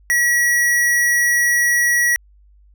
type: tone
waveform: square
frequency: 1924 Hz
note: B6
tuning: 46 cents flat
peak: -14 dBFS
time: 0.1-2.16 s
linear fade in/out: 0 ms
effects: added 50 Hz sine -47 dBFS peak until 2.74 s